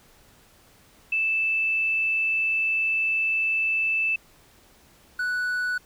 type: tone pair in turn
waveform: sine / triangle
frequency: 2637 / 1480 Hz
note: E7 / F#6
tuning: 0 / 0 cents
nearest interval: minor seventh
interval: 1000 cents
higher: first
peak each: -21 / -22 dBFS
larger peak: first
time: 1.12-4.16 / 5.19-5.78 s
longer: first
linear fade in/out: 5 ms
effects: pink hiss -56 dBFS RMS until 5.85 s